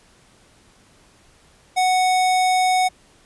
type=tone; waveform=square; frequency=740 Hz; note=F#5; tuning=in tune; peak=-16 dBFS; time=1.76-2.89 s; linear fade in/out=20 ms; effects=pink hiss -54 dBFS RMS until 3.25 s + resampled to 24000 Hz